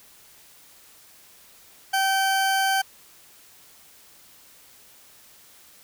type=tone pair together; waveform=40% pulse; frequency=773 / 1546 Hz; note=G5 / G6; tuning=-24 / -24 cents; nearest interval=octave; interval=1200 cents; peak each=-21 / -25 dBFS; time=1.93-2.82 s; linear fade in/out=10 ms; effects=white hiss -52 dBFS RMS until 5.83 s

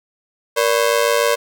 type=ring-modulated tone; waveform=sawtooth; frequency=525 Hz; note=C5; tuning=6 cents sharp; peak=-7 dBFS; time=0.56-1.36 s; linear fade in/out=20 ms; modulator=53.4 Hz; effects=none

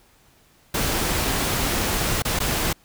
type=noise with dropouts; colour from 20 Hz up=pink; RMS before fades=-23 dBFS; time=0.74-2.73 s; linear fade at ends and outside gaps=5 ms; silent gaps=2.222-2.25 / 2.391-2.401 s; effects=pink hiss -57 dBFS RMS until 2.84 s

